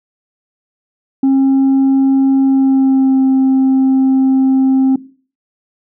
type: tone with pitch glide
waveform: sine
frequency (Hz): 269.4 to 264.8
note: C#4 to C4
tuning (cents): -49 to +21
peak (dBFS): -5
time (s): 1.23-4.96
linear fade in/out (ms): 5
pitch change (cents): -30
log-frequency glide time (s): 2.4-3.22
effects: noise-tail reverb RT60 0.4 s tail -18 dB re dry + tanh soft clip ceiling -7 dBFS